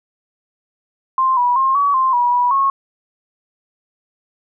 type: tone with pitch steps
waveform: sine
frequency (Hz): 1049 / 975 / 1065 / 1134 / 1050 / 968 / 977 / 1093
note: C6 / B5 / C6 / C#6 / C6 / B5 / B5 / C#6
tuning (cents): +4 / -23 / +30 / +39 / +6 / -35 / -19 / -25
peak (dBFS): -12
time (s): 1.18-2.7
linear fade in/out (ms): 2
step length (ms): 190
effects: none